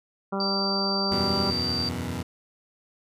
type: harmonic tone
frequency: 196 Hz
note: G3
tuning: in tune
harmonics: 1 / 2 / 3 / 4 / 5 / 6 / 7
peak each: -29 / -32 / -34 / -35 / -36 / -37 / -37 dBFS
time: 0.32-1.51 s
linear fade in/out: 10 ms
type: tone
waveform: sine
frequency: 4666 Hz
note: D8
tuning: 12 cents flat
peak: -26 dBFS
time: 0.4-1.89 s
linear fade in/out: 2 ms
type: chord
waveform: 15% pulse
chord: E suspended second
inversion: none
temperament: equal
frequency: 82.41 / 92.5 / 123.47 Hz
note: E2 / F#2 / B2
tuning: 0 / 0 / 0 cents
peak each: -27 dBFS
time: 1.11-2.23 s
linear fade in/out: 10 ms
effects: resampled to 32000 Hz